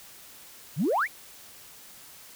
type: exponential sweep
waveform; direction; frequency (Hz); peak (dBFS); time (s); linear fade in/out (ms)
sine; up; 122 to 2489; -21; 0.76-1.08; 50
effects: tanh soft clip ceiling -18 dBFS + white hiss -49 dBFS RMS until 2.35 s